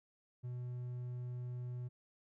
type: tone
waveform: triangle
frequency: 123.47 Hz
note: B2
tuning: in tune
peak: -38 dBFS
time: 0.43-1.89 s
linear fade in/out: 20 ms
effects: none

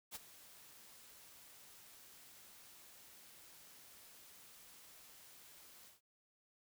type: noise with ADSR envelope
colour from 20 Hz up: white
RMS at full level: -45 dBFS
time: 0.11-6.01 s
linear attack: 43 ms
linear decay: 23 ms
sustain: -15 dB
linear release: 140 ms
effects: none

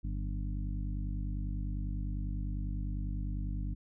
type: harmonic tone with a mistuned harmonic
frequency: 50 Hz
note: G1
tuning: 35 cents sharp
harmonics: 1 / 2 / 3 / 4 / 5 / 6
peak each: -34 / -40 / -44 / -46 / -48 / -50 dBFS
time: 0.03-3.75 s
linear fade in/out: 20 ms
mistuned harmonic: 4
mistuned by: -66 cents
effects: none

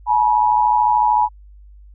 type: tone pair together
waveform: sine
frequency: 852.6 / 966 Hz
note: G#5 / B5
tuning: +45 / -39 cents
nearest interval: major second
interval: 216 cents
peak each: -15 dBFS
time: 0.06-1.29 s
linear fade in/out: 50 ms
effects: added 50 Hz sine -40 dBFS peak until 1.94 s

